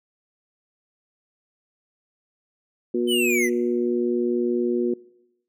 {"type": "harmonic tone", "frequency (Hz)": 120.3, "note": "B2", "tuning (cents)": -45, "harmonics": [2, 3, 4], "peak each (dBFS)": [-25, -22, -31], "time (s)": [2.94, 4.94], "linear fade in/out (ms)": 5}
{"type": "linear sweep", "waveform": "square", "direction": "down", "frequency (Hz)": [3088, 1923], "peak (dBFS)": -22, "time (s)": [3.07, 3.5], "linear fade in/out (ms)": 50}
{"effects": ["noise-tail reverb RT60 0.9 s tail -24 dB re dry"]}